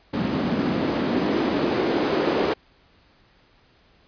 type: noise with band-pass filter sweep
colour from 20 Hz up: white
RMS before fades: -23 dBFS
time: 0.13-2.54 s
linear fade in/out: 10 ms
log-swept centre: 210 to 390 Hz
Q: 1.9
effects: pink hiss -58 dBFS RMS until 4.07 s + resampled to 11025 Hz

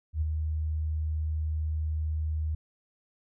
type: tone with ADSR envelope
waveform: sine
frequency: 77.78 Hz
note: D#2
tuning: in tune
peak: -23 dBFS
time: 0.13-2.55 s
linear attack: 83 ms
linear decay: 21 ms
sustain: -4 dB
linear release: 6 ms
effects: none

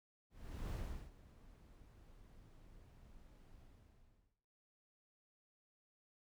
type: noise with ADSR envelope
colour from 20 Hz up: brown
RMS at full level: -42 dBFS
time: 0.3-4.37 s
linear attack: 430 ms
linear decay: 370 ms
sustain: -19 dB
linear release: 780 ms
effects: noise-tail reverb RT60 0.9 s tail -17 dB re dry

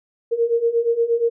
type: beating tone pair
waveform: sine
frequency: 460.5 / 469 Hz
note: A#4 / A#4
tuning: -21 / +11 cents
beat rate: 8.5 Hz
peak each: -21 / -18 dBFS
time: 0.31-1.3 s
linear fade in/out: 20 ms
effects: none

